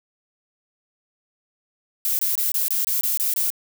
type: noise bursts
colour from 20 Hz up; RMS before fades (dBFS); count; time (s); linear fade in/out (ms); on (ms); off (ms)
violet; -22; 9; 2.05-3.502; 0; 140; 24
effects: none